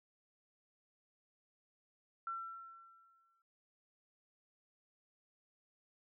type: tone with exponential decay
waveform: sine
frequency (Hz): 1349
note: E6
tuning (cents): +40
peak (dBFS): -37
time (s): 2.27-3.42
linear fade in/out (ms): 2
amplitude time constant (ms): 250
effects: none